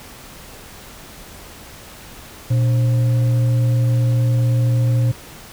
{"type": "tone with frequency modulation", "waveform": "sine", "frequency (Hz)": 120, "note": "B2", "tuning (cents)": -49, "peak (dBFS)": -13, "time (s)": [2.5, 5.12], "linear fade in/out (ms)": 10, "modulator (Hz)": 411, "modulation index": 0.24, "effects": ["pink hiss -39 dBFS RMS until 5.52 s"]}